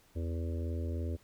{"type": "harmonic tone", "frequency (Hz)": 83, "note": "E2", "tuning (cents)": 12, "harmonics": [1, 3, 4, 5, 6, 7], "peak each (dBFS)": [-33, -43, -45, -47, -49, -50], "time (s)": [0.15, 1.17], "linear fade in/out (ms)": 20, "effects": ["pink hiss -65 dBFS RMS until 1.23 s"]}